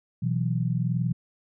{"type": "chord", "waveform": "sine", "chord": "B suspended fourth", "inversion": "none", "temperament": "equal", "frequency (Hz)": [123.47, 164.81, 185], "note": ["B2", "E3", "F#3"], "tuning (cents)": [0, 0, 0], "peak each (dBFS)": [-26, -27, -31], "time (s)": [0.22, 1.13], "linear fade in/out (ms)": 10, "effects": []}